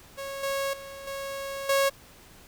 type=tone with level steps; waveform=sawtooth; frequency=550 Hz; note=C#5; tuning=14 cents flat; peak=-30 / -23 / -36 / -29 / -17 dBFS; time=0.17-1.9 s; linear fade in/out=20 ms; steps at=0.43 / 0.73 / 1.07 / 1.69 s; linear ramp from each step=5 ms; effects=pink hiss -52 dBFS RMS until 2.47 s

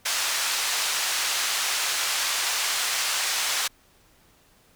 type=band-pass noise; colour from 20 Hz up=white; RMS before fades=-26 dBFS; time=0.05-3.68 s; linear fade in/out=10 ms; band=850 to 6800 Hz; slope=12 dB/octave; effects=pink hiss -59 dBFS RMS until 4.75 s

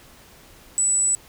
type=tone; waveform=sine; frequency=7902 Hz; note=B8; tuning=in tune; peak=-17 dBFS; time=0.78-1.15 s; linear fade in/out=0 ms; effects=pink hiss -49 dBFS RMS until 1.28 s

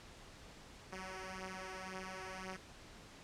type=beating tone pair; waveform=5% pulse; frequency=186.8 / 188.7 Hz; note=F#3 / F#3; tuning=+17 / +34 cents; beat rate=1.9 Hz; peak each=-37 / -36 dBFS; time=0.92-2.57 s; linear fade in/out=10 ms; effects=pink hiss -56 dBFS RMS until 3.23 s + low-pass 7000 Hz 12 dB/octave

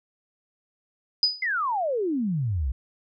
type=tone with exponential decay; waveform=sine; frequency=4969 Hz; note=D#8; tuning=3 cents flat; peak=-14 dBFS; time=1.23-1.46 s; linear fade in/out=1 ms; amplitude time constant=49 ms
type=exponential sweep; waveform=sine; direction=down; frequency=2126 to 58.27 Hz; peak=-23 dBFS; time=1.42-2.72 s; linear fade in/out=5 ms
effects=none

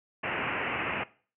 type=low-pass noise; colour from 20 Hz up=white; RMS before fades=-32 dBFS; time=0.23-1.04 s; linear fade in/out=10 ms; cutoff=2800 Hz; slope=96 dB/octave; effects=noise-tail reverb RT60 0.4 s tail -19 dB re dry + high-pass 100 Hz 12 dB/octave

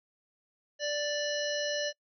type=harmonic tone; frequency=587.3 Hz; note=D5; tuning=in tune; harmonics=1 / 3 / 5 / 7 / 9 / 10; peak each=-32 / -37 / -39 / -40 / -42 / -42 dBFS; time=0.79-1.93 s; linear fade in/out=50 ms; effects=noise-tail reverb RT60 0.1 s tail -25 dB re dry

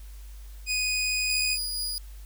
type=tone; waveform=20% pulse; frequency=2489 Hz; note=D#7; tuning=in tune; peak=-20 dBFS; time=0.66-1.58 s; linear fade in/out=50 ms
type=tone with tremolo; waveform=sawtooth; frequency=4904 Hz; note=D#8; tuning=26 cents flat; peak=-25 dBFS; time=1.3-1.98 s; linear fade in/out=0 ms; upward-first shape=triangle; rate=4.3 Hz; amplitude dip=25%
effects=added 50 Hz sine -40 dBFS peak until 2.25 s + white hiss -56 dBFS RMS until 2.25 s

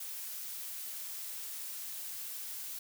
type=noise; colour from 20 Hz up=blue; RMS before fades=-42 dBFS; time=0-2.79 s; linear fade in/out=5 ms; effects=none

